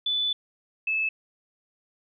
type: tone pair in turn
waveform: sine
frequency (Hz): 3485 / 2611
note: A7 / E7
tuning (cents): -17 / -17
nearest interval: perfect fourth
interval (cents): 500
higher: first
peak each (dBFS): -23 / -23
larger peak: neither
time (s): 0.06-0.33 / 0.87-1.09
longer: first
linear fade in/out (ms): 5
effects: none